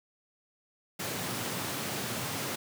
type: high-pass noise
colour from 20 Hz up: pink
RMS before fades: -35 dBFS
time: 0.99-2.56 s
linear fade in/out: 10 ms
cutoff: 100 Hz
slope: 48 dB/octave
effects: none

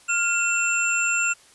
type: tone cluster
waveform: sine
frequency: 1396 / 2697 / 7340 Hz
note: F6 / E7 / A#8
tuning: -1 / +39 / -28 cents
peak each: -24 / -23 / -26 dBFS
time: 0.08-1.34 s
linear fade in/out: 20 ms
effects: white hiss -53 dBFS RMS until 1.54 s + resampled to 24000 Hz

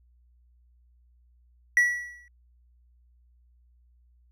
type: tone with exponential decay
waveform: triangle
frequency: 1941 Hz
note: B6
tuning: 31 cents flat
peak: -13 dBFS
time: 1.77-2.28 s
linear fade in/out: 1 ms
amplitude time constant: 110 ms
effects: added 60 Hz sine -58 dBFS peak until 4.31 s

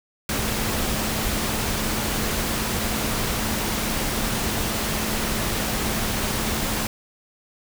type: tone in noise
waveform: sine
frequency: 216.9 Hz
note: A3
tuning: 25 cents flat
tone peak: -32 dBFS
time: 0.29-6.87 s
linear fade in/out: 2 ms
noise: pink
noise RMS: -25 dBFS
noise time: 0.29-6.87 s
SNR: -10 dB
effects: none

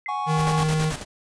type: tone with exponential decay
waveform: sine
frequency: 2063 Hz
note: C7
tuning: 25 cents flat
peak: -26 dBFS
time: 0.06-0.17 s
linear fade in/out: 1 ms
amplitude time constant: 23 ms
type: chord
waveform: triangle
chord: F# suspended second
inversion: none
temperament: equal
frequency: 740 / 830.6 / 1108.7 Hz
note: F#5 / G#5 / C#6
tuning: 0 / 0 / 0 cents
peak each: -31 / -26 / -26 dBFS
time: 0.08-0.64 s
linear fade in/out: 10 ms
type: tone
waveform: square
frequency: 156.2 Hz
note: D#3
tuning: 7 cents sharp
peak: -21 dBFS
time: 0.26-0.93 s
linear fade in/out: 50 ms
type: noise with tremolo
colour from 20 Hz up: pink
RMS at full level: -29 dBFS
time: 0.36-1.05 s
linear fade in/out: 50 ms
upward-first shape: square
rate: 9.2 Hz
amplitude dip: 65%
effects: resampled to 22050 Hz

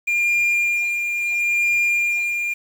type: tone with tremolo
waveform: triangle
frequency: 2403 Hz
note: D7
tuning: 39 cents sharp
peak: -14 dBFS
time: 0.07-2.54 s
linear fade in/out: 10 ms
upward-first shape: sine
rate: 0.74 Hz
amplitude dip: 45%
effects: 7-bit

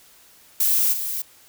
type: noise with level steps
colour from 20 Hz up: violet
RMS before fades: -19 / -27 dBFS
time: 0.6-1.22 s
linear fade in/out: 5 ms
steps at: 0.92 s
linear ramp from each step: 20 ms
effects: white hiss -52 dBFS RMS until 1.48 s

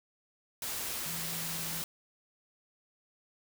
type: tone in noise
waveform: sine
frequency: 164.81 Hz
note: E3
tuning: in tune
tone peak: -44 dBFS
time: 1.06-1.82 s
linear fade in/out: 2 ms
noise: white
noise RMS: -37 dBFS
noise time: 0.62-1.84 s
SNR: -10 dB
effects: none

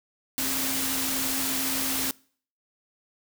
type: tone in noise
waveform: sine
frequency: 266.3 Hz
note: C4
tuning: 31 cents sharp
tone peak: -34 dBFS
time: 0.38-2.11 s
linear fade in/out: 0 ms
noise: white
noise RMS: -28 dBFS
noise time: 0.38-2.11 s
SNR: -9 dB
effects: noise-tail reverb RT60 0.5 s tail -24 dB re dry

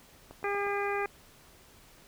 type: click train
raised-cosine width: 1 ms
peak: -32 dBFS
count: 4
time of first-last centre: 0.31-0.667 s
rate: 8.41 Hz
type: harmonic tone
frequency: 403.5 Hz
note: G#4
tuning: 50 cents flat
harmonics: 1 / 2 / 3 / 4 / 5 / 6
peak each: -32 / -35 / -37 / -38 / -39 / -40 dBFS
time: 0.44-1.06 s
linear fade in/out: 2 ms
effects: pink hiss -57 dBFS RMS until 2.07 s

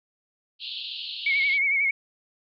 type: band-pass noise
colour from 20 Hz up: pink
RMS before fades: -35 dBFS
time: 0.59-1.59 s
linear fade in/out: 50 ms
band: 2800 to 4400 Hz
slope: 96 dB/octave
type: tone with vibrato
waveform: sine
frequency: 2217 Hz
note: C#7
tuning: in tune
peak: -20 dBFS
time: 1.26-1.91 s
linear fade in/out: 5 ms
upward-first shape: triangle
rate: 11 Hz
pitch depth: 75 cents each way
effects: none

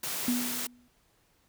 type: high-pass noise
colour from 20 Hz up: white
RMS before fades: -34 dBFS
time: 0.03-0.67 s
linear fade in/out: 5 ms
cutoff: 110 Hz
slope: 96 dB/octave
type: tone with exponential decay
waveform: sine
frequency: 244.8 Hz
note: B3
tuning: 15 cents flat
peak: -23 dBFS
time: 0.28-0.88 s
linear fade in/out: 2 ms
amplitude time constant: 130 ms
effects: pink hiss -68 dBFS RMS until 1.48 s

